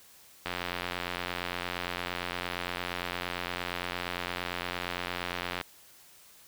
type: click train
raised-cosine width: 0.3 ms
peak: -16 dBFS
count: 458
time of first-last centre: 0.46-5.612 s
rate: 88.7 Hz
effects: white hiss -56 dBFS RMS until 6.47 s